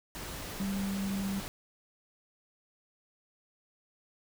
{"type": "tone in noise", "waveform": "sine", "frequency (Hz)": 196, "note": "G3", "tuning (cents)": 0, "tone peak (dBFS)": -31, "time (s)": [0.6, 1.4], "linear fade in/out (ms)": 0, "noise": "pink", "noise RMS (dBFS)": -41, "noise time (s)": [0.15, 1.48], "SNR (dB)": 7, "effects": []}